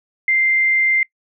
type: tone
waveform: sine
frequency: 2091 Hz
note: C7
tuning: 2 cents flat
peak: -13 dBFS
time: 0.28-1.03 s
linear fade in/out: 2 ms
effects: noise-tail reverb RT60 0.1 s tail -22 dB re dry